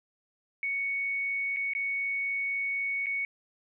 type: tone with dropouts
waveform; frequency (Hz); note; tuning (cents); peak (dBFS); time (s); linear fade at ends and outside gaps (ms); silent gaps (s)
sine; 2224; C#7; +5; -28; 0.63-3.25; 1; 1.563-1.569 / 1.735-1.75 / 3.06-3.067
effects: none